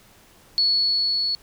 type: tone with level ramp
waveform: sine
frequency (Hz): 4400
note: C#8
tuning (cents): -14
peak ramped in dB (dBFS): -16 to -21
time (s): 0.58-1.35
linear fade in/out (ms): 0
effects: pink hiss -53 dBFS RMS until 1.42 s